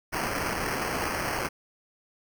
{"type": "noise with sample-and-hold", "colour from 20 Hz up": "white", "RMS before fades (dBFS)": -30, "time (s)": [0.12, 1.49], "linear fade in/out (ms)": 20, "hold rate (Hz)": 3675, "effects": []}